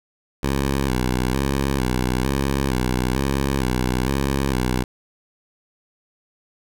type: tone with vibrato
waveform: 10% pulse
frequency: 65.41 Hz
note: C2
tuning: in tune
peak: -11 dBFS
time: 0.43-4.84 s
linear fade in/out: 5 ms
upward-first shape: square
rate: 1.1 Hz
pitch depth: 75 cents each way
effects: none